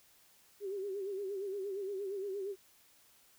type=tone with vibrato; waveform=sine; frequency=393.5 Hz; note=G4; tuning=7 cents sharp; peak=-36 dBFS; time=0.6-2.56 s; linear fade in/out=50 ms; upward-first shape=sine; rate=8.6 Hz; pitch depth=80 cents each way; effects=white hiss -65 dBFS RMS until 3.38 s